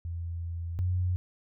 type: tone pair in turn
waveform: sine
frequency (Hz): 84.7 / 90.42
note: E2 / F#2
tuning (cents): +48 / -39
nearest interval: minor second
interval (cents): 113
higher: second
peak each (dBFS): -32 / -25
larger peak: second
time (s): 0.05-0.79 / 0.79-1.16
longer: first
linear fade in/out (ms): 0
effects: none